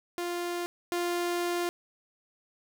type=tone pair in turn; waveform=sawtooth; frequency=349.2 / 349.2 Hz; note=F4 / F4; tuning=0 / 0 cents; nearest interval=unison; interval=0 cents; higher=neither; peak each=-27 / -24 dBFS; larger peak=second; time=0.18-0.66 / 0.92-1.69 s; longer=second; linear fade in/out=0 ms; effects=none